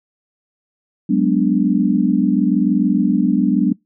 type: chord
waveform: sine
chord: G# half-diminished seventh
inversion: third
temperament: equal with one note detuned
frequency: 186.82 / 207.7 / 246.9 / 293.7 Hz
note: F#3 / G#3 / B3 / D4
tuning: +17 / 0 / 0 / 0 cents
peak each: -18 dBFS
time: 1.09-3.73 s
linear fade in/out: 10 ms
effects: noise-tail reverb RT60 0.2 s tail -26 dB re dry